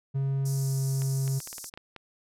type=tone with pitch glide; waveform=triangle; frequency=136.4 to 134.83 Hz; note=C#3 to C#3; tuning=-28 to -48 cents; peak=-23 dBFS; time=0.14-1.4 s; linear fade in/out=20 ms; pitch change=-20 cents; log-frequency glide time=0.55-0.69 s
type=band-pass noise; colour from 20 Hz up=pink; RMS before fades=-42 dBFS; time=0.45-1.7 s; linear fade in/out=10 ms; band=5100 to 13000 Hz; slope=48 dB/octave
type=clicks; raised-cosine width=0.3 ms; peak=-26 dBFS; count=10; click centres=1.02 / 1.278 / 1.403 / 1.474 / 1.529 / 1.582 / 1.643 / 1.739 / 1.775 / 1.963 s
effects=none

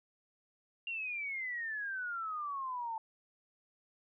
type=exponential sweep; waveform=sine; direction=down; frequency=2794 to 880 Hz; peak=-36 dBFS; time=0.87-2.98 s; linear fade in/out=2 ms; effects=none

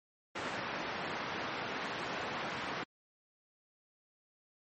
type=band-pass noise; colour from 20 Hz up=white; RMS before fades=-39 dBFS; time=0.35-2.84 s; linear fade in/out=10 ms; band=130 to 1800 Hz; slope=12 dB/octave; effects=MP3 32 kbps

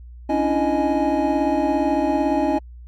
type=tone cluster; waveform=triangle; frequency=276.8 / 294.5 / 330.9 / 620 / 835 Hz; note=C#4 / D4 / E4 / D#5 / G#5; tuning=-2 / +5 / +7 / -6 / +9 cents; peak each=-22 dBFS; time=0.29-2.59 s; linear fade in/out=10 ms; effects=added 60 Hz sine -37 dBFS peak until 2.87 s + Opus 48 kbps

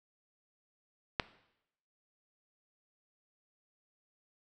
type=click; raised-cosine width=0.3 ms; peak=-12 dBFS; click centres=1.198 s; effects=noise-tail reverb RT60 0.8 s tail -17 dB re dry

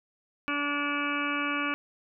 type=harmonic tone; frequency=288.7 Hz; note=D4; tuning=30 cents flat; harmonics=1 / 2 / 3 / 4 / 5 / 6 / 8 / 9 / 10; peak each=-33 / -41 / -45 / -33 / -34 / -40 / -34 / -37 / -41 dBFS; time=0.48-1.74 s; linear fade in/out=0 ms; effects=none

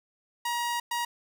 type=tone bursts at uneven times; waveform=sawtooth; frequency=951 Hz; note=A#5; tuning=34 cents sharp; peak=-24 dBFS; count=2; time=0.45-0.8 / 0.91-1.05 s; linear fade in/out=5 ms; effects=none

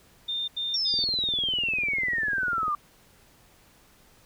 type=tone bursts; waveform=sine; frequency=3617 Hz; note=A7; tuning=47 cents sharp; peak=-27 dBFS; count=3; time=0.28-1.048 s; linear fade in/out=10 ms; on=200 ms; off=84 ms
type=exponential sweep; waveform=sine; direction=down; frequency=5588 to 1171 Hz; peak=-24 dBFS; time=0.74-2.75 s; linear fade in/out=2 ms
type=click train; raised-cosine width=2 ms; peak=-27 dBFS; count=36; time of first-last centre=0.94-2.681 s; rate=20.1 Hz
effects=pink hiss -58 dBFS RMS until 4.25 s

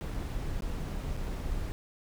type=noise with dropouts; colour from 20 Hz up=brown; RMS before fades=-34 dBFS; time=0.01-1.72 s; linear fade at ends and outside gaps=0 ms; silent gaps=0.14-0.144 / 0.607-0.622 / 1.166-1.172 s; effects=none

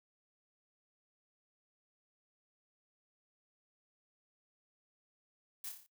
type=noise with echo; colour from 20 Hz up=blue; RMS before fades=-43 dBFS; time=5.64-5.69 s; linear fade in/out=2 ms; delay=29 ms; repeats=6; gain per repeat=-4 dB; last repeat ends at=5.864 s; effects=noise-tail reverb RT60 0.1 s tail -18 dB re dry

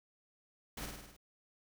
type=noise with echo; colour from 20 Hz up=pink; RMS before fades=-43 dBFS; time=0.77-0.86 s; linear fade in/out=5 ms; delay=51 ms; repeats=6; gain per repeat=-3 dB; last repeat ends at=1.166 s; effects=none

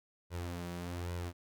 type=tone with flanger; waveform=sawtooth; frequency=87.31 Hz; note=F2; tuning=in tune; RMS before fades=-40 dBFS; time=0.3-1.33 s; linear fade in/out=50 ms; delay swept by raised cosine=2 to 5.3 ms; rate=1.2 Hz; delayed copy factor=+0.55; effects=none

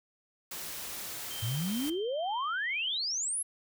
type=noise; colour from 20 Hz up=white; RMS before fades=-40 dBFS; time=0.51-1.9 s; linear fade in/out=5 ms
type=tone with tremolo; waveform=sine; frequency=3136 Hz; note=G7; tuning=in tune; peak=-40 dBFS; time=1.3-2.98 s; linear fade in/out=10 ms; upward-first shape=triangle; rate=2.1 Hz; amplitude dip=50%
type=exponential sweep; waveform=sine; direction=up; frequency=104.7 to 11320 Hz; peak=-30 dBFS; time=1.42-3.43 s; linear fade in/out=10 ms
type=noise with exponential decay; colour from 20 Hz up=pink; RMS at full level=-49 dBFS; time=1.86-2.1 s; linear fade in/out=5 ms; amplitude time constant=51 ms
effects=none

